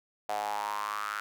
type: tone with high-pass filter sweep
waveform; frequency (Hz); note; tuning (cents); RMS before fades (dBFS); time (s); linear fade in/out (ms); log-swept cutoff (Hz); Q
sawtooth; 104.3; G#2; +8; -34; 0.29-1.2; 0; 700 to 1400; 6.5
effects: none